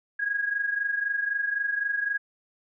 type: tone pair together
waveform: sine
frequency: 1642.1 / 1666 Hz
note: G#6 / G#6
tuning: -20 / +5 cents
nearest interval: unison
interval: 25 cents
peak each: -26 / -31 dBFS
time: 0.19-2.18 s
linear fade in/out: 10 ms
effects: none